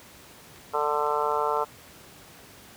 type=click train; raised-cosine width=0.2 ms; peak=-33 dBFS; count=5; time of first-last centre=0.56-1.57 s; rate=3.96 Hz
type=harmonic tone; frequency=148.4 Hz; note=D3; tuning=18 cents sharp; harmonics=3 / 4 / 5 / 6 / 7 / 8 / 9; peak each=-29 / -32 / -33 / -29 / -30 / -34 / -31 dBFS; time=0.73-1.65 s; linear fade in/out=20 ms
effects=pink hiss -49 dBFS RMS until 2.76 s + high-pass 80 Hz 12 dB/octave